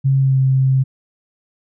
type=tone with pitch glide; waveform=sine; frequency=135.3 to 132.59 Hz; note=C#3 to C3; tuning=-42 to +23 cents; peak=-11 dBFS; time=0.04-0.84 s; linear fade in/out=20 ms; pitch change=-35 cents; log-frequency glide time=0.18-0.39 s; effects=none